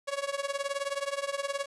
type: tone with tremolo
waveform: sawtooth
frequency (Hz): 559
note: C#5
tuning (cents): +14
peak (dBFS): -23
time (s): 0.07-1.66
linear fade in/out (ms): 20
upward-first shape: triangle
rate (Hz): 19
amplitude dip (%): 95
effects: resampled to 24000 Hz + 9-bit